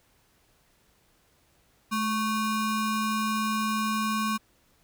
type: ring-modulated tone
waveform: square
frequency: 659.3 Hz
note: E5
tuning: in tune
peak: -23 dBFS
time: 1.91-4.38 s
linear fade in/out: 20 ms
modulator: 444 Hz
effects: pink hiss -65 dBFS RMS until 4.83 s